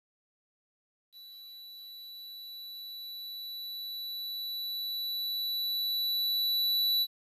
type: tone with level ramp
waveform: square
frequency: 3951 Hz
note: B7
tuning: in tune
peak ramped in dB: -48 to -25 dBFS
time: 1.12-7.07 s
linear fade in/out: 50 ms
effects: resampled to 32000 Hz + 11-bit